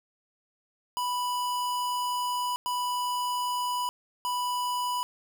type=tone bursts at uneven times; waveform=square; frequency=987 Hz; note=B5; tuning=1 cent flat; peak=-28 dBFS; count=3; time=0.97-2.56 / 2.66-3.89 / 4.25-5.03 s; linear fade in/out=0 ms; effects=none